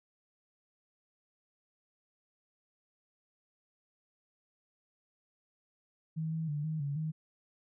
sine tone with pitch steps, 159.3 / 161 / 147.4 / 157.1 / 142.1 / 156.9 Hz, D#3 / E3 / D3 / D#3 / C#3 / D#3, +41 / -41 / +7 / +17 / +43 / +15 cents, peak -32 dBFS, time 6.16-7.12 s, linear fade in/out 20 ms, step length 160 ms, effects none

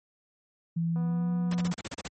sine tone with pitch glide, 166.9 to 176.31 Hz, E3 to F3, +22 to +17 cents, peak -25 dBFS, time 0.76-1.73 s, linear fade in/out 10 ms, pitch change +95 cents, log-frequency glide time 0.95-1.31 s
click train, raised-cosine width 1 ms, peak -33 dBFS, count 183, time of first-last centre 0.96-1.7 s, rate 246 Hz
pink noise bursts, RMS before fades -36 dBFS, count 9, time 1.51-2.079 s, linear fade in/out 5 ms, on 33 ms, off 34 ms
effects high-pass 80 Hz 12 dB/octave + MP3 32 kbps

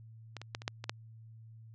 clicks, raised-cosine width 0.2 ms, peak -24 / -27 / -18 / -28 / -15 / -23 / -15 dBFS, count 7, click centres 0.367 / 0.416 / 0.549 / 0.619 / 0.679 / 0.841 / 0.895 s, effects added 112 Hz sine -50 dBFS peak until 1.74 s + low-pass 7000 Hz 12 dB/octave

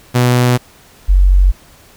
sawtooth / sine tone pair in turn, 123.47 / 46.62 Hz, B2 / F#1, 0 / +14 cents, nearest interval octave + perfect fourth, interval 1686 cents, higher first, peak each -5 dBFS, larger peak neither, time 0.14-0.58 / 1.08-1.52 s, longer neither, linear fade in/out 20 ms, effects pink hiss -44 dBFS RMS until 1.96 s

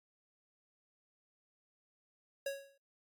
square tone with exponential decay, 553 Hz, C#5, 4 cents flat, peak -33 dBFS, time 2.46-2.78 s, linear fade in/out 5 ms, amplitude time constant 69 ms, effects noise-tail reverb RT60 0.2 s tail -22 dB re dry + MP3 96 kbps

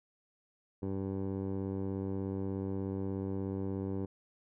15% pulse tone with low-pass filter, 96.7 Hz, G2, 23 cents flat, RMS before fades -36 dBFS, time 0.82-4.06 s, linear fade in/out 10 ms, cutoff 530 Hz, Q 1.4, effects none

